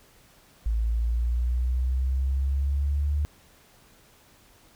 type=linear sweep; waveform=sine; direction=up; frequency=54.6 to 73.8 Hz; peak=-22 dBFS; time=0.66-3.25 s; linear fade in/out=0 ms; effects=pink hiss -57 dBFS RMS until 4.75 s